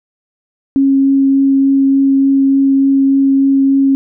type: tone with vibrato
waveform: sine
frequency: 272.6 Hz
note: C#4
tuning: 29 cents flat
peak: -7 dBFS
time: 0.76-3.95 s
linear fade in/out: 0 ms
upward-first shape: triangle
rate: 3.4 Hz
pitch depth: 8 cents each way
effects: none